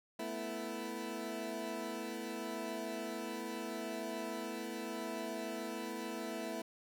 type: chord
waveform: 20% pulse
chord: A suspended second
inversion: none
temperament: equal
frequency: 220 / 246.9 / 329.6 Hz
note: A3 / B3 / E4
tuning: 0 / 0 / 0 cents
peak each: -39 / -40 / -38 dBFS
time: 0.19-6.62 s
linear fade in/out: 5 ms
effects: none